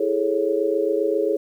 sine chord, A major seventh, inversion second, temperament just, 330 / 412.5 / 440 / 550 Hz, E4 / G#4 / A4 / C#5, +2 / -12 / 0 / -14 cents, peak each -26 / -22 / -24 / -25 dBFS, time 0-1.37 s, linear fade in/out 5 ms, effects 9-bit

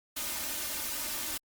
white noise with comb filter, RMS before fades -35 dBFS, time 0.16-1.38 s, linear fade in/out 10 ms, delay 3.3 ms, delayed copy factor +0.7, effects Opus 48 kbps

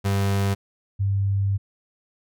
35% pulse / sine tone pair in turn, 98.8 / 98.8 Hz, G2 / G2, +14 / +14 cents, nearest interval unison, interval 0 cents, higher neither, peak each -18 / -19 dBFS, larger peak first, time 0.04-0.55 / 0.99-1.58 s, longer second, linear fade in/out 20 ms, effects none

